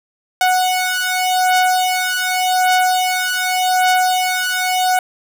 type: beating tone pair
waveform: sawtooth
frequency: 737 / 737.86 Hz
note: F#5 / F#5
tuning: -7 / -5 cents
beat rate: 0.86 Hz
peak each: -13 dBFS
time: 0.41-4.99 s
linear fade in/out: 2 ms
effects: none